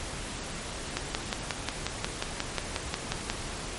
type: click train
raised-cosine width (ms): 0.2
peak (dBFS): -10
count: 14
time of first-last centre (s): 0.97-3.3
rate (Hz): 5.58
effects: pink hiss -37 dBFS RMS until 3.78 s + MP3 48 kbps